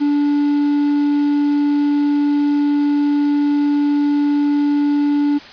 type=tone; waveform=triangle; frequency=290 Hz; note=D4; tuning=22 cents flat; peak=-11 dBFS; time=0-5.39 s; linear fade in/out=20 ms; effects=white hiss -37 dBFS RMS until 5.52 s + resampled to 11025 Hz